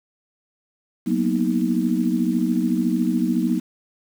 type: chord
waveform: sine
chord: B major seventh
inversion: second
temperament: equal with one note detuned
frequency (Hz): 185 / 233.1 / 246.9 / 314.9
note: F#3 / A#3 / B3 / D#4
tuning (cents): 0 / 0 / 0 / +21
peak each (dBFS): -24 / -23 / -23 / -24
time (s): 1.06-3.6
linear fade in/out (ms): 20
effects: 7-bit